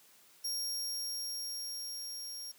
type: tone with level ramp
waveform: sawtooth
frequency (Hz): 5580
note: F8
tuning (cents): -2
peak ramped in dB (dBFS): -31 to -39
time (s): 0.44-2.52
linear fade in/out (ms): 10
effects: white hiss -62 dBFS RMS until 2.58 s + high-pass 150 Hz 12 dB/octave